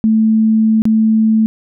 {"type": "tone with dropouts", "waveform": "sine", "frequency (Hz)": 220, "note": "A3", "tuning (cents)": 0, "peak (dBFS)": -8, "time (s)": [0.04, 1.46], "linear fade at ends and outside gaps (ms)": 0, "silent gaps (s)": [0.82, 0.854], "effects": []}